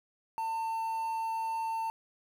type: tone with quantisation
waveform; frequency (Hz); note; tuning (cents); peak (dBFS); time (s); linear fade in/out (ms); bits
triangle; 899; A5; +37; -29; 0.38-1.9; 0; 9
effects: none